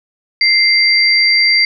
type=tone pair together; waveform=sine; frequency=2093 / 4703 Hz; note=C7 / D8; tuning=0 / +2 cents; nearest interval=octave + major second; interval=1402 cents; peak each=-11 dBFS; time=0.41-1.65 s; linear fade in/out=2 ms; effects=none